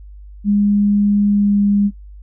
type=tone with pitch glide; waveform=sine; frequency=204.4 to 202.8 Hz; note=G#3 to G#3; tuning=-27 to -41 cents; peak=-11 dBFS; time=0.44-1.91 s; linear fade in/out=50 ms; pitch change=-14 cents; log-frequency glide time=1.27-1.59 s; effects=noise-tail reverb RT60 0.1 s tail -19 dB re dry + added 50 Hz sine -34 dBFS peak until 2.22 s

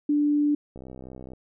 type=tone; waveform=sine; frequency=293.7 Hz; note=D4; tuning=in tune; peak=-19 dBFS; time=0.09-0.55 s; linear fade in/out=5 ms
type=click train; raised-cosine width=2 ms; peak=-28 dBFS; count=38; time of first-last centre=0.76-1.335 s; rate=64.4 Hz
effects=none

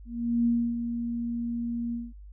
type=tone with ADSR envelope; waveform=sine; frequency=235.4 Hz; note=A#3; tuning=17 cents sharp; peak=-20 dBFS; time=0.05-2.13 s; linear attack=410 ms; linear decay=290 ms; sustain=-8 dB; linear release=200 ms; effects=added 50 Hz sine -43 dBFS peak until 2.32 s

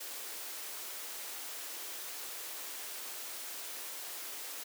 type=high-pass noise; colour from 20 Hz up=white; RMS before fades=-43 dBFS; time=0-4.64 s; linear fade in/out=10 ms; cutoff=300 Hz; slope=24 dB/octave; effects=none

